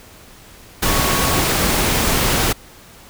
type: tone in noise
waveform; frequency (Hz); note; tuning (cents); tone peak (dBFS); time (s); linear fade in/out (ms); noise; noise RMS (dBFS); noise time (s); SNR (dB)
sine; 1108.7; C#6; 0; -25; 0.85-1.41; 10; pink; -17; 0.82-2.53; -11
effects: pink hiss -43 dBFS RMS until 3.09 s